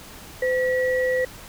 sine tone pair together, 510 / 1930.1 Hz, C5 / B6, -44 / -40 cents, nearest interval octave + major seventh, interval 2304 cents, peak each -20 / -26 dBFS, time 0.42-1.25 s, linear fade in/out 5 ms, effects pink hiss -42 dBFS RMS until 1.48 s

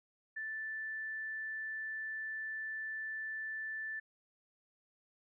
sine tone, 1760 Hz, A6, in tune, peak -38 dBFS, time 0.36-4 s, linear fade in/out 10 ms, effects none

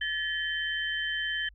sine tone cluster, 1730 / 1889 / 3092 Hz, A6 / A#6 / G7, -30 / +22 / -24 cents, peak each -31 / -37 / -33 dBFS, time 0.01-1.49 s, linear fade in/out 5 ms, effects added 50 Hz sine -52 dBFS peak until 1.54 s

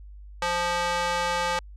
square tone with high-pass filter, 174.61 Hz, F3, in tune, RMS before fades -26 dBFS, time 0.42-1.59 s, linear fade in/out 2 ms, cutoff 780 Hz, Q 1.2, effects added 50 Hz sine -41 dBFS peak until 1.76 s + low-pass 7000 Hz 12 dB/octave

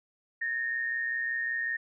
sine tone pair together, 1715.7 / 1841 Hz, A6 / A#6, -44 / -22 cents, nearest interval minor second, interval 122 cents, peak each -38 / -29 dBFS, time 0.41-1.77 s, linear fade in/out 10 ms, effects none

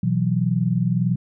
sine chord, B suspended fourth, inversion none, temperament equal, 123.47 / 164.81 / 185 Hz, B2 / E3 / F#3, 0 / 0 / 0 cents, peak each -22 dBFS, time 0.03-1.16 s, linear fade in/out 5 ms, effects none

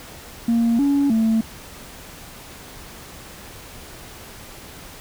sine tone with pitch steps, 232.2 / 282 / 223.2 Hz, A#3 / C#4 / A3, -7 / +30 / +25 cents, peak -13 dBFS, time 0.48-1.41 s, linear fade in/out 5 ms, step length 310 ms, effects tanh soft clip ceiling -13 dBFS + pink hiss -40 dBFS RMS until 5 s

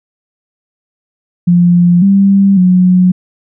sine tone with pitch steps, 174.9 / 196.8 / 182.2 Hz, F3 / G3 / F#3, +3 / +7 / -26 cents, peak -4 dBFS, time 1.47-3.12 s, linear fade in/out 10 ms, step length 550 ms, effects none

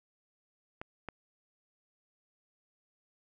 clicks, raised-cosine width 0.5 ms, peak -25 / -24 dBFS, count 2, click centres 0.815 / 1.087 s, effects none

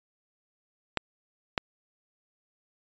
clicks, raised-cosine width 0.3 ms, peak -9 dBFS, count 2, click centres 0.973 / 1.578 s, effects resampled to 16000 Hz

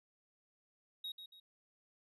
triangle tone with echo, 3781 Hz, A#7, 24 cents sharp, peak -39 dBFS, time 1.04-1.12 s, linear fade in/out 5 ms, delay 140 ms, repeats 2, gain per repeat -8 dB, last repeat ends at 1.4 s, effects resampled to 32000 Hz

